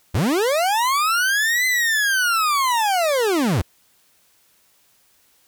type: linear two-way sweep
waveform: 40% pulse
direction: up then down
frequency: 69.4 to 2045 to 69.4 Hz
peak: -16 dBFS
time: 0.14-3.62 s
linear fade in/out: 10 ms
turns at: 1.66 s
effects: white hiss -59 dBFS RMS until 5.47 s